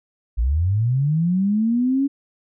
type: linear sweep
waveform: sine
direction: up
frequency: 51.91 to 281.9 Hz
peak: -16 dBFS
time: 0.37-2.08 s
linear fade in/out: 20 ms
effects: none